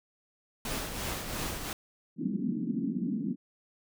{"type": "noise with tremolo", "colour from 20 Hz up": "pink", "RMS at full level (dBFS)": -33, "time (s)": [0.65, 1.73], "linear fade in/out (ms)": 2, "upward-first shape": "triangle", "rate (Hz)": 2.9, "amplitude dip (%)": 55}
{"type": "band-pass noise", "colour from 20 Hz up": "white", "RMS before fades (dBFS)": -32, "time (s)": [2.16, 3.36], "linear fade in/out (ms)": 50, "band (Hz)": [170, 290], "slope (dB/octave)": 48}
{"effects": []}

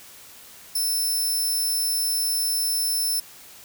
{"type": "tone", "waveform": "10% pulse", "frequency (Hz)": 5300, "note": "E8", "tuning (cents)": 9, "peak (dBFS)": -16, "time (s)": [0.75, 3.2], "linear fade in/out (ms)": 5, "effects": ["white hiss -46 dBFS RMS until 3.64 s"]}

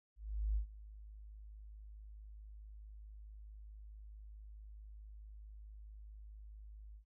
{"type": "tone with ADSR envelope", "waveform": "sine", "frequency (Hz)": 52.3, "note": "G#1", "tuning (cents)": 13, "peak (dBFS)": -31, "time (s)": [0.16, 7.05], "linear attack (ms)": 400, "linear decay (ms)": 100, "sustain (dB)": -19, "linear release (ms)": 97, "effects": []}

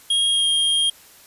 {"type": "tone with pitch glide", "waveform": "square", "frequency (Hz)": [3264, 3228], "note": ["G#7", "G#7"], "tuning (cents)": [-31, -50], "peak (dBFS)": -17, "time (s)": [0.1, 0.9], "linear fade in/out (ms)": 5, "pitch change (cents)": -19, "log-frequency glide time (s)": [0.3, 0.47], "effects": ["white hiss -48 dBFS RMS until 1.26 s", "resampled to 32000 Hz"]}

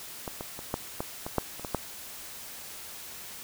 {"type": "clicks", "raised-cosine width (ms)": 1, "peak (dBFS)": [-20, -21, -26, -14, -16, -20, -10, -28, -20, -12], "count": 10, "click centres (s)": [0.278, 0.409, 0.591, 0.741, 1.005, 1.265, 1.383, 1.596, 1.648, 1.747], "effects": ["white hiss -43 dBFS RMS until 3.43 s"]}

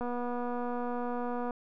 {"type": "click train", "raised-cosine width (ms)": 1, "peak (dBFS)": -23, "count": 365, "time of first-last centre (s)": [0.01, 1.508], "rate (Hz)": 243, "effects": []}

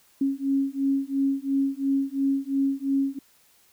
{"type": "beating tone pair", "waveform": "sine", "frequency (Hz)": [272.4, 275.3], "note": ["C#4", "C#4"], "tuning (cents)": [-30, -12], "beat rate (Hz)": 2.9, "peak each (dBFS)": [-25, -25], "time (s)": [0.21, 3.19], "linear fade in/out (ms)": 5, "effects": ["white hiss -60 dBFS RMS until 3.72 s"]}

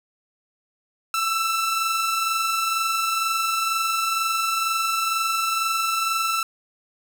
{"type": "tone pair together", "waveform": "sawtooth", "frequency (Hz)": [1310, 1332.1], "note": ["E6", "E6"], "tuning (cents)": [-11, 18], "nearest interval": "unison", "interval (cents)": 29, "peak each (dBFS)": [-27, -18], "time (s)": [1.14, 6.43], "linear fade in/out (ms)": 2, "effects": []}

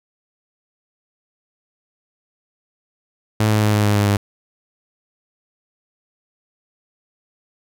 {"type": "tone with pitch steps", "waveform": "sawtooth", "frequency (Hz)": [107.9, 106.85, 105.8, 104.77, 103.74, 102.73, 101.73], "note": ["A2", "G#2", "G#2", "G#2", "G#2", "G#2", "G#2"], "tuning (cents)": [-33, 50, 33, 16, -1, -18, -35], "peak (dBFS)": -10, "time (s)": [3.4, 4.17], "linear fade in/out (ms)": 5, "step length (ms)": 110, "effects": []}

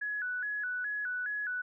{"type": "tone with vibrato", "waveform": "sine", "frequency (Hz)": 1581, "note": "G6", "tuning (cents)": 14, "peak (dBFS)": -32, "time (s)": [0.01, 1.62], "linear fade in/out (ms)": 10, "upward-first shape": "square", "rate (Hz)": 2.4, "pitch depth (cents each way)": 110, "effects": []}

